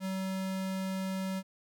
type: tone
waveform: square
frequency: 190 Hz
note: F#3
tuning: 46 cents sharp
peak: -33 dBFS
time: 0-1.43 s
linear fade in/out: 50 ms
effects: none